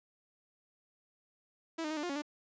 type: tone with pitch steps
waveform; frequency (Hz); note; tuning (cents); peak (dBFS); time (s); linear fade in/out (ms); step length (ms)
sawtooth; 327.2 / 305.1 / 314 / 296 / 353.3 / 279.2 / 296.1; E4 / D#4 / D#4 / D4 / F4 / C#4 / D4; -13 / -34 / +16 / +14 / +20 / +13 / +14; -31; 1.78-2.221; 10; 63
effects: resampled to 16000 Hz